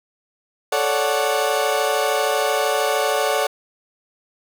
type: chord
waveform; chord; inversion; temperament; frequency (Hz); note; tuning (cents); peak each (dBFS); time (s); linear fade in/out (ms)
30% pulse; D major seventh; second; equal with one note detuned; 437 / 554.4 / 587.3 / 740; A4 / C#5 / D5 / F#5; -12 / 0 / 0 / 0; -21; 0.72-3.47; 5
effects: none